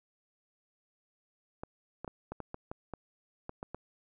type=clicks; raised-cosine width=1 ms; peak=-25 dBFS; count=11; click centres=1.635 / 2.046 / 2.078 / 2.32 / 2.403 / 2.544 / 2.715 / 2.937 / 3.494 / 3.629 / 3.746 s; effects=none